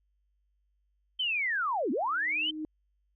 sine linear two-way sweep, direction down then up, 3136 to 222.6 to 3136 Hz, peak -27 dBFS, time 1.19-2.51 s, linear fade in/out 10 ms, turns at 1.91 s
sine tone with exponential growth, 309.7 Hz, D#4, 8 cents flat, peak -31 dBFS, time 1.91-2.65 s, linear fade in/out 1 ms, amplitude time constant 160 ms
effects added 50 Hz sine -70 dBFS peak until 3.15 s

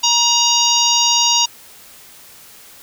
harmonic tone with a mistuned harmonic, 948 Hz, A#5, 29 cents sharp, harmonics 1 / 3 / 4 / 5 / 6 / 7, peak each -19 / -19 / -19 / -19 / -19 / -19 dBFS, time 0.03-1.46 s, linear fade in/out 10 ms, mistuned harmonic 4, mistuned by -27 cents, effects white hiss -42 dBFS RMS until 2.82 s

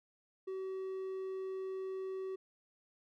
triangle tone, 380 Hz, F#4, 46 cents sharp, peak -36 dBFS, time 0.47-2.36 s, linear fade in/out 10 ms, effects none

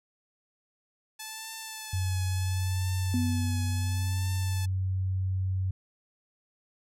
5% pulse tone with vibrato, 868 Hz, A5, 24 cents flat, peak -26 dBFS, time 1.19-4.66 s, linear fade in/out 10 ms, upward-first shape triangle, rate 0.72 Hz, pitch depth 47 cents each way
sine tone with pitch glide, 93 to 94.03 Hz, F#2 to F#2, +9 to +28 cents, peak -26 dBFS, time 1.93-5.71 s, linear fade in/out 5 ms, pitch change +19 cents, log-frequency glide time 2.47-4.58 s
sine tone with exponential decay, 246.9 Hz, B3, in tune, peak -25 dBFS, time 3.14-4.8 s, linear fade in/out 0 ms, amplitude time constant 360 ms
effects none

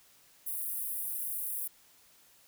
pink high-pass noise, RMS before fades -36 dBFS, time 0.46-1.68 s, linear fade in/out 10 ms, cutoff 10000 Hz, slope 48 dB/octave, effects white hiss -62 dBFS RMS until 2.47 s

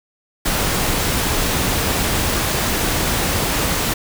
pink noise, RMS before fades -19 dBFS, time 0.45-3.94 s, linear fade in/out 10 ms, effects none

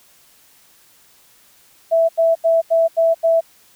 sine tone bursts, 659.3 Hz, E5, in tune, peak -11 dBFS, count 6, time 1.91-3.41 s, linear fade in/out 20 ms, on 180 ms, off 84 ms, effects white hiss -52 dBFS RMS until 3.75 s

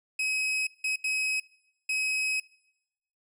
40% pulse tone bursts at uneven times, 2546 Hz, D#7, 39 cents sharp, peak -25 dBFS, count 4, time 0.19-0.67 / 0.84-0.96 / 1.04-1.4 / 1.89-2.4 s, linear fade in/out 5 ms, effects noise-tail reverb RT60 0.9 s tail -23 dB re dry + low-pass 12000 Hz 12 dB/octave

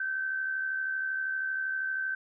sine tone with amplitude modulation, 1545 Hz, G6, 26 cents flat, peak -27 dBFS, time 0-2.15 s, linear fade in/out 5 ms, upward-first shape sine, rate 72.7 Hz, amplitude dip 45%, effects none

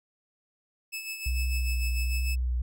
sawtooth tone with tremolo, 2610 Hz, E7, 18 cents flat, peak -29 dBFS, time 0.92-2.36 s, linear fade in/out 20 ms, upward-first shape sine, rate 6.7 Hz, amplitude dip 55%
sine tone with vibrato, 61.4 Hz, B1, 9 cents flat, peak -25 dBFS, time 1.26-2.62 s, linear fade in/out 5 ms, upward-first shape sine, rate 1.2 Hz, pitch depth 35 cents each way
effects none

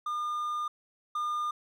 triangle tone pair in turn, 1210 / 1210 Hz, D#6 / D#6, -49 / -49 cents, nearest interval unison, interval 0 cents, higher neither, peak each -28 / -27 dBFS, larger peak second, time 0.06-0.68 / 1.15-1.51 s, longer first, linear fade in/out 5 ms, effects none

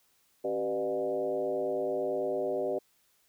sine tone with frequency modulation, 493.9 Hz, B4, in tune, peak -28 dBFS, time 0.44-2.79 s, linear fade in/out 10 ms, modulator 109 Hz, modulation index 1.5, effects white hiss -69 dBFS RMS until 3.28 s

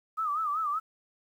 sine tone with vibrato, 1232 Hz, D#6, 17 cents flat, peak -27 dBFS, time 0.17-0.8 s, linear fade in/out 20 ms, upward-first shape sine, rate 5.2 Hz, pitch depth 120 cents each way, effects 10-bit

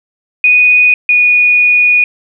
sine tone pair in turn, 2479 / 2460 Hz, D#7 / D#7, -7 / -20 cents, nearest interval unison, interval 13 cents, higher first, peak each -4 / -5 dBFS, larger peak first, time 0.44-0.94 / 1.09-2.04 s, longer second, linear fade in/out 2 ms, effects none

